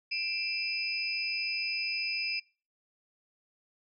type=tone cluster; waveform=sine; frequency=2363 / 2648 / 5010 Hz; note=D7 / E7 / D#8; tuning=+10 / +7 / +11 cents; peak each=-34 / -36 / -34 dBFS; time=0.11-2.4 s; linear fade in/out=10 ms; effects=noise-tail reverb RT60 0.4 s tail -26 dB re dry